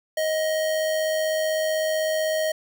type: tone with amplitude modulation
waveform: square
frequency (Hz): 628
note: D#5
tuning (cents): +16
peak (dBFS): -21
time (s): 0.17-2.52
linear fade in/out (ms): 5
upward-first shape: sine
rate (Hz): 95.9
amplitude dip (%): 30
effects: none